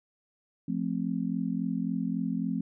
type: chord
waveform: sine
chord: F major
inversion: none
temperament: just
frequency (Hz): 174.61 / 218.3 / 261.9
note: F3 / A3 / C4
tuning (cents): 0 / -13 / +2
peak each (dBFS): -32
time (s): 0.68-2.61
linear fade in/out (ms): 5
effects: none